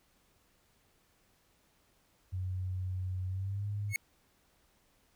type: tone with pitch glide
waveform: sine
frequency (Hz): 92.5 to 102.64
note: F#2 to G#2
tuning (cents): 0 to -20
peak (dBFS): -33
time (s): 2.32-3.94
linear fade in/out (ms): 20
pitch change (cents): +180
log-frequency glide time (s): 3.27-3.67
type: tone with exponential growth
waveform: 45% pulse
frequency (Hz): 2190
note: C#7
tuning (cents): -22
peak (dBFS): -25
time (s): 3.89-3.96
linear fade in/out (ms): 1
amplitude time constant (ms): 15
effects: pink hiss -70 dBFS RMS until 5.15 s